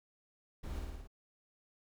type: noise with echo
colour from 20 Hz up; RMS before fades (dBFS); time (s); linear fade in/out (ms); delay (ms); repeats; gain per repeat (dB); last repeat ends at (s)
brown; -42; 0.63-0.8; 10; 55; 5; -2; 1.075
effects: none